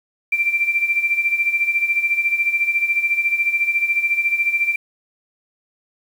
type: tone with tremolo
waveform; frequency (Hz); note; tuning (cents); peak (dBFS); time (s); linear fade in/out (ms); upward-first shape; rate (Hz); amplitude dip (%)
sine; 2355; D7; +4; -13; 0.32-4.76; 5; sine; 14; 70
effects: 7-bit